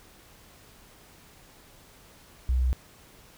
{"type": "tone", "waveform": "sine", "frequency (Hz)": 63.2, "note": "B1", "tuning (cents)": 41, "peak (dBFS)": -21, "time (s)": [2.49, 2.73], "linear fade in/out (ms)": 0, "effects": ["pink hiss -54 dBFS RMS until 3.37 s"]}